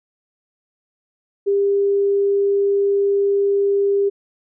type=tone; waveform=sine; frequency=399.7 Hz; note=G4; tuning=34 cents sharp; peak=-14 dBFS; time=1.46-4.1 s; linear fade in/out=20 ms; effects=none